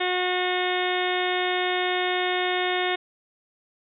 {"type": "harmonic tone", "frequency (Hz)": 363.2, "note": "F#4", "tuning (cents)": -32, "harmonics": [1, 2, 3, 4, 5, 6, 7, 8, 9, 10], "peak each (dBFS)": [-27, -28, -35, -35, -31, -31, -39, -36, -37, -33], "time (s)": [0, 2.96], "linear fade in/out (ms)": 10, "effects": []}